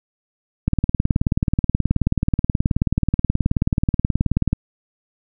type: click train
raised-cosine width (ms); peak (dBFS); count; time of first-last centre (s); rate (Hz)
5; -4; 73; 0.68-4.53; 18.7
effects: none